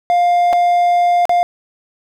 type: tone with dropouts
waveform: triangle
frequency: 703 Hz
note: F5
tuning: 11 cents sharp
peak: -8 dBFS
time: 0.1-1.43 s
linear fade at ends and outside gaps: 0 ms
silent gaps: 0.528-0.532 / 1.254-1.294 s
effects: none